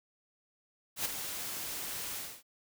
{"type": "noise with ADSR envelope", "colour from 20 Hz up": "white", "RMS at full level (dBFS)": -31, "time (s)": [0.96, 2.43], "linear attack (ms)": 92, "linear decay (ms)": 12, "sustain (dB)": -8, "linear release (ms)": 270, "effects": []}